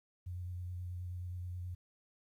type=tone with vibrato; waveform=sine; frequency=89.4 Hz; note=F2; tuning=41 cents sharp; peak=-39 dBFS; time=0.26-1.75 s; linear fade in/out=10 ms; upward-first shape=square; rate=9.4 Hz; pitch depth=16 cents each way; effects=12-bit